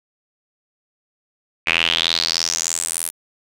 square tone with band-pass filter sweep, 41.65 Hz, E1, 19 cents sharp, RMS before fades -21 dBFS, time 1.66-3.11 s, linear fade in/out 20 ms, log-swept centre 2400 to 11000 Hz, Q 5.4, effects none

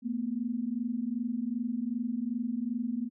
sine tone pair together, 224.3 / 246.9 Hz, A3 / B3, +34 / 0 cents, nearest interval major second, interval 166 cents, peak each -33 / -32 dBFS, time 0.02-3.1 s, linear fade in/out 50 ms, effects none

